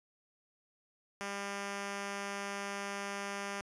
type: tone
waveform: 5% pulse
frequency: 200 Hz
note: G3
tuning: 35 cents sharp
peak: -26 dBFS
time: 1.21-3.61 s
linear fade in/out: 0 ms
effects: resampled to 22050 Hz